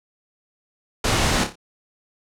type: noise with echo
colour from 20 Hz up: pink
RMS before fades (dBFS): -20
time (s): 1.04-1.44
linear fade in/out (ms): 5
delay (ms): 29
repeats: 4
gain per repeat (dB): -7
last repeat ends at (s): 1.556
effects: low-pass 8000 Hz 12 dB/octave